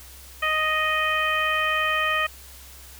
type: harmonic tone with a mistuned harmonic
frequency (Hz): 623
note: D#5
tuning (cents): +2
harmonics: 1 / 2 / 3 / 4 / 5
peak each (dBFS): -31 / -25 / -25 / -27 / -31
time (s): 0.42-2.27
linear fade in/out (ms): 10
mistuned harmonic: 5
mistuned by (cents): -17
effects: added 65 Hz sine -46 dBFS peak until 2.99 s + white hiss -46 dBFS RMS until 2.99 s